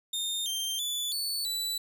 sawtooth tone with pitch steps, 3648 / 3157 / 3469 / 4463 / 3962 Hz, A#7 / G7 / A7 / C#8 / B7, -38 / +12 / -25 / +11 / +5 cents, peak -27 dBFS, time 0.13-1.78 s, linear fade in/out 5 ms, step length 330 ms, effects none

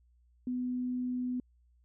sine tone, 249.9 Hz, B3, 21 cents sharp, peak -31 dBFS, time 0.47-1.4 s, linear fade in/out 2 ms, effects added 60 Hz sine -63 dBFS peak until 1.84 s

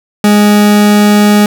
40% pulse tone, 207.7 Hz, G#3, in tune, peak -3 dBFS, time 0.24-1.46 s, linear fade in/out 2 ms, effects none

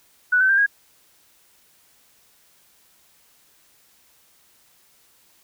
sine tone with pitch steps, 1480 / 1531.3 / 1584.4 / 1639.3 Hz, F#6 / G6 / G6 / G#6, 0 / -41 / +18 / -23 cents, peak -14 dBFS, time 0.32-0.664 s, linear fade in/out 10 ms, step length 86 ms, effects white hiss -58 dBFS RMS until 5.43 s

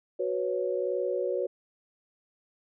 sine chord, F# suspended fourth, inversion none, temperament just, 370 / 493.3 / 555 Hz, F#4 / B4 / C#5, 0 / -2 / +2 cents, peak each -31 dBFS, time 0.19-1.47 s, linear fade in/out 10 ms, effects none

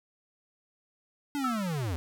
square linear sweep, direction down, 293.7 to 76.4 Hz, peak -30 dBFS, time 1.35-1.96 s, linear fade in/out 0 ms
sine tone with exponential decay, 1318.5 Hz, E6, in tune, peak -26 dBFS, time 1.44-1.86 s, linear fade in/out 5 ms, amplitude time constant 91 ms
effects none

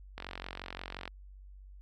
click train, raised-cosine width 0.3 ms, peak -23 dBFS, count 42, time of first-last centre 0.18-1.077 s, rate 45.7 Hz, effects added 48 Hz sine -48 dBFS peak until 1.81 s + MP3 96 kbps

